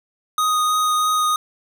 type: tone with vibrato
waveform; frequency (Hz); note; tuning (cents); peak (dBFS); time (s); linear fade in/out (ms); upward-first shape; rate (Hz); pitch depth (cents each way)
square; 1244.5; D#6; 0; -17; 0.38-1.36; 2; triangle; 3.1; 10
effects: none